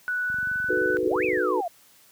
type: tone with pitch glide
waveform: sine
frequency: 1480 to 1494.6 Hz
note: F#6 to F#6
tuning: 0 to +17 cents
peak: -24 dBFS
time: 0.08-0.97 s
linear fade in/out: 0 ms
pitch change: +17 cents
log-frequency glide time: 0.26-0.49 s
type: click train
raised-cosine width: 5 ms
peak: -31 dBFS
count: 26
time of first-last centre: 0.3-1.373 s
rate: 23.3 Hz
type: chord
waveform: sine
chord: B dominant seventh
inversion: first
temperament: equal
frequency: 311.1 / 370 / 440 / 493.9 Hz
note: D#4 / F#4 / A4 / B4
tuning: 0 / 0 / 0 / 0 cents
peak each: -31 / -26 / -29 / -27 dBFS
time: 0.69-1.61 s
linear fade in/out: 10 ms
type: exponential two-way sweep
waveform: sine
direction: up then down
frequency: 293.7 to 2644 to 652 Hz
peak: -26 dBFS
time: 1.05-1.68 s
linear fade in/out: 5 ms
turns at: 1.24 s
effects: white hiss -56 dBFS RMS until 2.11 s + high-pass 60 Hz 12 dB/octave